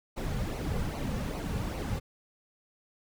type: noise with flanger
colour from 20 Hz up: brown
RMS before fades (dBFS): -33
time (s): 0.16-2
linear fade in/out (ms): 20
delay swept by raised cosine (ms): 0.58 to 3.18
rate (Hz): 2.5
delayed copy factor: -0.65
effects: none